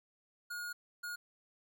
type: tone bursts at uneven times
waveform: square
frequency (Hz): 1436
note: F6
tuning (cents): +48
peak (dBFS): -40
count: 2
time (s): 0.5-0.73 / 1.03-1.16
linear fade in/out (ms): 10
effects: 12-bit